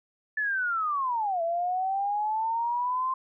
sine linear two-way sweep, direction down then up, 1750 to 661 to 1051 Hz, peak -25 dBFS, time 0.37-3.14 s, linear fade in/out 5 ms, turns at 1.42 s, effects none

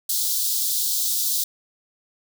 white high-pass noise, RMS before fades -23 dBFS, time 0.09-1.44 s, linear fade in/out 5 ms, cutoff 3600 Hz, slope 48 dB/octave, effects none

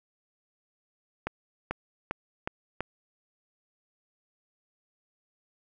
accelerating click train, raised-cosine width 0.5 ms, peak -15 dBFS, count 5, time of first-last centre 1.27-2.806 s, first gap 440 ms, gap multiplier 0.91, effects none

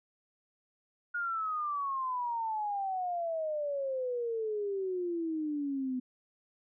sine exponential sweep, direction down, 1439 to 250.5 Hz, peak -31 dBFS, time 1.14-6 s, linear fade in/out 10 ms, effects none

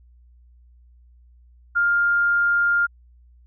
sine tone, 1404 Hz, F6, 9 cents sharp, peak -16 dBFS, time 1.75-2.87 s, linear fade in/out 20 ms, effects added 60 Hz sine -49 dBFS peak until 3.46 s

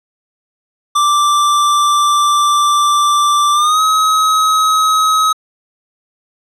square tone with pitch glide, 1174.7 to 1273.6 Hz, D6 to D#6, 0 to +40 cents, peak -10 dBFS, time 0.95-5.33 s, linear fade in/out 10 ms, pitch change +140 cents, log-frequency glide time 3.53-3.81 s, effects low-pass 10000 Hz 12 dB/octave

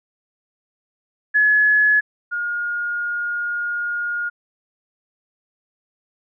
sine tone pair in turn, 1700 / 1426.4 Hz, G#6 / F6, +40 / +36 cents, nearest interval minor third, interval 304 cents, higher first, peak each -12 / -21 dBFS, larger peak first, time 1.34-2.01 / 2.31-4.3 s, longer second, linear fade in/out 20 ms, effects none

